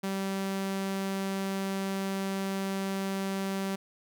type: tone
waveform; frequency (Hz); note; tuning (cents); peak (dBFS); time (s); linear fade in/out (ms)
sawtooth; 194; G3; -18; -26; 0.03-3.76; 10
effects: none